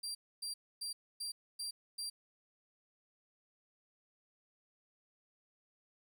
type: tone bursts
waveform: 30% pulse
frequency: 4730 Hz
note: D8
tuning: 12 cents sharp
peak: -36 dBFS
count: 6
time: 0.03-2.1 s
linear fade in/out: 10 ms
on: 120 ms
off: 270 ms
effects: 12-bit